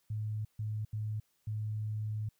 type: tone bursts at uneven times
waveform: sine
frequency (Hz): 107.4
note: A2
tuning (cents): -41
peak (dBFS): -33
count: 4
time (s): 0.1-0.45 / 0.59-0.85 / 0.93-1.2 / 1.47-2.29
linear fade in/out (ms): 5
effects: white hiss -75 dBFS RMS until 2.39 s